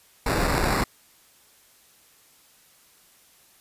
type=noise with sample-and-hold; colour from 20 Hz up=pink; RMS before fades=-23 dBFS; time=0.26-0.84 s; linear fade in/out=5 ms; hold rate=3150 Hz; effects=white hiss -57 dBFS RMS until 3.6 s + resampled to 32000 Hz